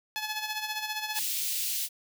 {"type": "tone with tremolo", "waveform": "10% pulse", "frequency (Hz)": 857, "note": "A5", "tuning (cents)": -46, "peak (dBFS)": -21, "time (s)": [0.16, 1.19], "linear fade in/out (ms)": 0, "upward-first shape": "sine", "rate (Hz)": 15, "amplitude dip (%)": 60}
{"type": "high-pass noise", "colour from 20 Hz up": "white", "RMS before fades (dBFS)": -31, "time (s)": [1.13, 1.89], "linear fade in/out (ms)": 50, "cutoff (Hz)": 2600, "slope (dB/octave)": 24}
{"effects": []}